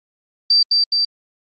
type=tone with echo; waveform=sine; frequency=4671 Hz; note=D8; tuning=10 cents flat; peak=-10 dBFS; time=0.5-0.63 s; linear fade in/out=5 ms; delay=210 ms; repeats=2; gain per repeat=-2 dB; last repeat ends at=1.05 s; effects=Opus 24 kbps